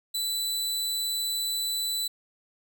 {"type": "tone", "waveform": "sawtooth", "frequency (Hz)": 3983, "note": "B7", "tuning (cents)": 14, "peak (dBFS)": -24, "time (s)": [0.14, 2.08], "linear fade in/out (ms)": 10, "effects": []}